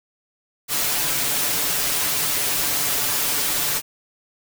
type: noise with comb filter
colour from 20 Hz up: white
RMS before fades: -22 dBFS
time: 0.68-3.82 s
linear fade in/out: 50 ms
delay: 6.9 ms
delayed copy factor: +0.7
effects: none